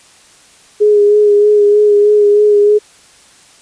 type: tone with vibrato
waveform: sine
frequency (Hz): 415.3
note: G#4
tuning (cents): 0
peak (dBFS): -5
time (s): 0.8-2.79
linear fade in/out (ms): 20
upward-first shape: sine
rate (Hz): 3.2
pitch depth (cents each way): 23
effects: white hiss -44 dBFS RMS until 3.61 s + resampled to 22050 Hz